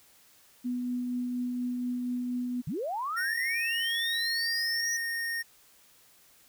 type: tone with tremolo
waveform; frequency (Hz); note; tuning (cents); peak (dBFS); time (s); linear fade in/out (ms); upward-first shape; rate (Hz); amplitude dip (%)
sine; 246.9; B3; 0; -28; 0.64-2.62; 20; triangle; 4.2; 25
type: linear sweep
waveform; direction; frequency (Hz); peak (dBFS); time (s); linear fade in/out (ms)
sine; up; 119.3 to 5920; -30; 2.67-4.97; 5
type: tone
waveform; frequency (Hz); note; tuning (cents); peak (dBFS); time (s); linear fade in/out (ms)
square; 1847; A#6; -16; -31; 3.16-5.43; 20
effects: white hiss -60 dBFS RMS until 6.48 s